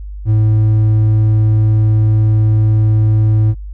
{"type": "tone with hard clipping", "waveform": "sine", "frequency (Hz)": 108, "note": "A2", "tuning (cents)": -32, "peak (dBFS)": -9, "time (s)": [0.25, 3.55], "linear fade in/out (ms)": 50, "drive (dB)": 3, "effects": ["added 50 Hz sine -24 dBFS peak until 3.73 s"]}